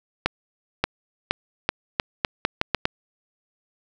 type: accelerating click train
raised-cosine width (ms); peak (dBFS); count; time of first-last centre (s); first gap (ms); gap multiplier
0.3; -3; 10; 0.26-2.854; 580; 0.81
effects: none